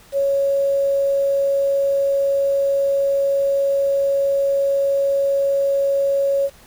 sine tone with quantisation, 554.4 Hz, C#5, in tune, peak -15 dBFS, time 0.12-6.5 s, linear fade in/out 50 ms, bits 7, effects pink hiss -48 dBFS RMS until 6.66 s

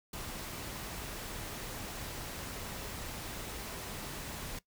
pink noise, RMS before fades -42 dBFS, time 0.13-4.59 s, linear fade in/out 5 ms, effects noise-tail reverb RT60 0.1 s tail -18 dB re dry

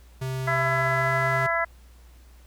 square tone with pitch glide, 130.81 to 131.8 Hz, C3 to C3, 0 to +13 cents, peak -28 dBFS, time 0.21-1.47 s, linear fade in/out 10 ms, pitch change +13 cents, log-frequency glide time 1-1.1 s
harmonic tone, 334.7 Hz, E4, 26 cents sharp, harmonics 2 / 3 / 4 / 5 / 6, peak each -27 / -30 / -28 / -29 / -28 dBFS, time 0.47-1.65 s, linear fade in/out 10 ms
effects added 60 Hz sine -48 dBFS peak until 2.46 s + pink hiss -59 dBFS RMS until 2.46 s

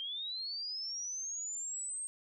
sine linear sweep, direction up, 3136 to 8500 Hz, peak -37 dBFS, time 0-2.07 s, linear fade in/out 0 ms, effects none

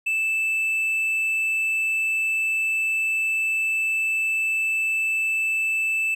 triangle tone, 2637 Hz, E7, in tune, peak -19 dBFS, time 0.06-6.15 s, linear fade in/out 10 ms, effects none

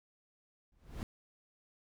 brown noise with exponential growth, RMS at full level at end -35 dBFS, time 0.72-1.03 s, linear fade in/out 1 ms, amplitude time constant 66 ms, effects none

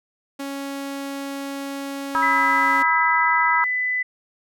sawtooth tone with pitch glide, 277.2 to 275 Hz, C#4 to C#4, 0 to -14 cents, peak -24 dBFS, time 0.39-2.83 s, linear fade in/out 10 ms, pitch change -14 cents, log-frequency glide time 2.16-2.46 s
harmonic tone, 323.1 Hz, E4, 35 cents flat, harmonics 3 / 4 / 5, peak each -20 / -21 / -26 dBFS, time 2.15-3.64 s, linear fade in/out 0 ms
sine tone, 2000 Hz, B6, 21 cents sharp, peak -20 dBFS, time 2.22-4.03 s, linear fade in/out 10 ms
effects none

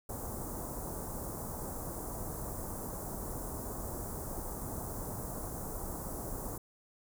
pink band-stop noise, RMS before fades -40 dBFS, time 0.09-6.58 s, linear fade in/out 5 ms, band 1100 to 7700 Hz, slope 24 dB/octave, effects none

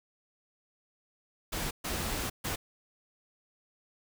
pink noise bursts at uneven times, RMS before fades -34 dBFS, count 3, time 1.52-1.71 / 1.84-2.3 / 2.44-2.56 s, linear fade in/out 10 ms, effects none

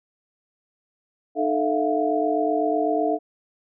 sine tone cluster, 305.1 / 439.2 / 661 / 709 Hz, D#4 / A4 / E5 / F5, -34 / -3 / +5 / +26 cents, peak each -25 dBFS, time 1.35-3.19 s, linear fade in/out 50 ms, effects none

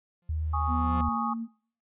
45% pulse tone with exponential growth, 174.61 Hz, F3, in tune, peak -32 dBFS, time 0.22-1.01 s, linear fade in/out 2 ms, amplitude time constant 170 ms
sine tone with vibrato, 78.3 Hz, D#2, 11 cents sharp, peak -27 dBFS, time 0.29-1.09 s, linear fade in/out 5 ms, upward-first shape triangle, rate 8.9 Hz, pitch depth 10 cents each way
sine chord, Ab suspended fourth, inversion none, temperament equal, 830.6 / 1108.7 / 1244.5 Hz, Ab5 / Db6 / Eb6, 0 / 0 / 0 cents, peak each -32 dBFS, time 0.53-1.34 s, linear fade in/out 10 ms
sine tone with pitch glide, 245.3 to 228.9 Hz, B3 to A#3, -12 to -31 cents, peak -30 dBFS, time 0.67-1.48 s, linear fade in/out 50 ms, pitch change -119 cents, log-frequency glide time 0.95-1.13 s
effects noise-tail reverb RT60 0.5 s tail -23 dB re dry + resampled to 8000 Hz

